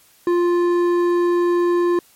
triangle tone with hard clipping, 349.2 Hz, F4, in tune, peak -16 dBFS, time 0.27-1.99 s, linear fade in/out 2 ms, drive 12 dB, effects white hiss -53 dBFS RMS until 2.15 s + MP3 64 kbps

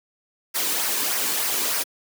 white noise with flanger, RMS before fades -24 dBFS, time 0.54-1.84 s, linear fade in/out 20 ms, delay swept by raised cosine 0.26 to 1.56 ms, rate 3.3 Hz, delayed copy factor -0.5, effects high-pass 200 Hz 12 dB/octave

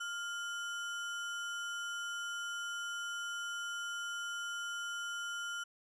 sine tone with sample-and-hold, 1400 Hz, F6, 4 cents sharp, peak -37 dBFS, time 0-5.64 s, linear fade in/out 10 ms, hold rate 4410 Hz, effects resampled to 22050 Hz

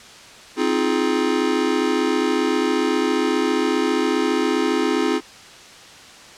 square chord, F minor seventh, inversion second, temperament just, 261.9 / 314.3 / 349.2 / 419.1 Hz, C4 / Eb4 / F4 / Ab4, +2 / +18 / 0 / +16 cents, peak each -24 dBFS, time 0.56-5.21 s, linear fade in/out 50 ms, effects white hiss -42 dBFS RMS until 6.37 s + low-pass 6000 Hz 12 dB/octave

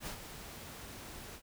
pink noise with ADSR envelope, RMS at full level -40 dBFS, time 0-1.42 s, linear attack 67 ms, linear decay 89 ms, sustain -8 dB, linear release 72 ms, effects none

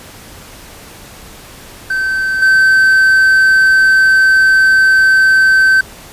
triangle tone with level steps, 1544 Hz, G6, 27 cents flat, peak -11 / -4 dBFS, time 1.9-5.81 s, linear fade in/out 5 ms, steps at 2.42 s, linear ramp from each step 5 ms, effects pink hiss -35 dBFS RMS until 6.12 s + resampled to 32000 Hz

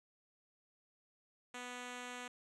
5% pulse tone, 246.9 Hz, B3, in tune, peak -33 dBFS, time 1.54-2.28 s, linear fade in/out 5 ms, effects resampled to 24000 Hz

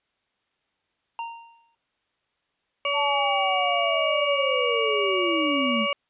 square tone with exponential decay, 926 Hz, A#5, 12 cents flat, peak -28 dBFS, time 1.19-1.75 s, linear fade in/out 1 ms, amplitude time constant 120 ms
harmonic tone, 568 Hz, C#5, 42 cents sharp, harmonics 1 / 2 / 4 / 5, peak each -28 / -28 / -28 / -28 dBFS, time 2.85-5.93 s, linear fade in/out 2 ms
sine linear sweep, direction down, 889 to 207.7 Hz, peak -24 dBFS, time 2.93-5.87 s, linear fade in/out 50 ms
effects white hiss -73 dBFS RMS until 6.09 s + resampled to 8000 Hz

